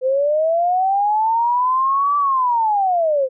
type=linear two-way sweep; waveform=sine; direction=up then down; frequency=506 to 1164 to 506 Hz; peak=-14 dBFS; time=0.01-3.29 s; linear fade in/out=50 ms; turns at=2.17 s; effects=none